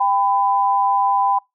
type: tone pair together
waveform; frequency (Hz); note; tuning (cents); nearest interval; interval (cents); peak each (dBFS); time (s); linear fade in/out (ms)
sine; 793 / 1001.5; G5 / B5; +20 / +24; major third; 404; -17; 0-1.39; 10
effects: noise-tail reverb RT60 0.2 s tail -26 dB re dry